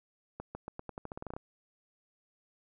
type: accelerating click train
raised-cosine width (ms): 1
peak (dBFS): -26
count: 14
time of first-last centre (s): 0.4-1.365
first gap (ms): 150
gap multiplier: 0.87
effects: none